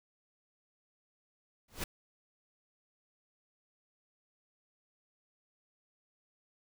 pink noise with exponential growth, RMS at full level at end -31 dBFS, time 1.68-1.84 s, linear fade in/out 5 ms, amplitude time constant 33 ms, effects none

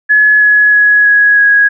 sine tone with pitch steps, 1700 / 1689.2 / 1678.5 / 1667.9 / 1657.3 Hz, G#6 / G#6 / G#6 / G#6 / G#6, +40 / +29 / +18 / +7 / -4 cents, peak -4 dBFS, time 0.09-1.69 s, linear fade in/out 20 ms, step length 320 ms, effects none

